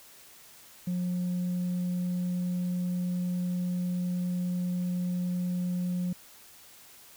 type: tone with tanh clipping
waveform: sine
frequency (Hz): 179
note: F3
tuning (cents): +43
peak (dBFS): -28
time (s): 0.87-6.13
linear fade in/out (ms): 5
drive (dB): 1
effects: white hiss -53 dBFS RMS until 7.16 s